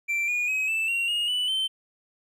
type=tone with pitch steps; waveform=triangle; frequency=2349 / 2443 / 2541 / 2643 / 2749 / 2859 / 2973 / 3092 Hz; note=D7 / D#7 / D#7 / E7 / F7 / F7 / F#7 / G7; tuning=0 / -32 / +36 / +4 / -28 / +40 / +8 / -24 cents; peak=-22 dBFS; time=0.08-1.68 s; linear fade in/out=20 ms; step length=200 ms; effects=none